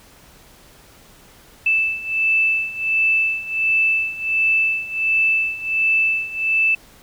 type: beating tone pair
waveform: sine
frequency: 2637 / 2638.4 Hz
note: E7 / E7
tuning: 0 / +1 cents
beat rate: 1.4 Hz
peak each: -21 / -18 dBFS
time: 1.66-6.75 s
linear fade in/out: 5 ms
effects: pink hiss -48 dBFS RMS until 7.02 s